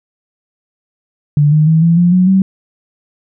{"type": "tone with pitch steps", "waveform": "sine", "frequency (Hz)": [146.83, 153.42, 160.3, 167.5, 175.02, 182.87, 191.08], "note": ["D3", "D#3", "E3", "E3", "F3", "F#3", "G3"], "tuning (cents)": [0, -24, -48, 28, 4, -20, -44], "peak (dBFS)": -6, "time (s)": [1.37, 2.42], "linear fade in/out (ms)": 2, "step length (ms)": 150, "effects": []}